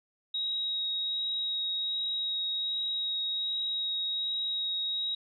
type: tone with vibrato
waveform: sine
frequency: 3798 Hz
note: A#7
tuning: 32 cents sharp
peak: -29 dBFS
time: 0.34-5.15 s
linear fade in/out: 5 ms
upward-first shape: sine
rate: 1.3 Hz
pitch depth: 8 cents each way
effects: none